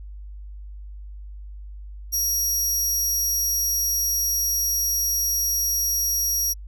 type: tone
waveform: 25% pulse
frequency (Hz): 5680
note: F8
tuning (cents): +28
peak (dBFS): -16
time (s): 2.12-6.54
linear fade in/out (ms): 20
effects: added 50 Hz sine -35 dBFS peak until 6.67 s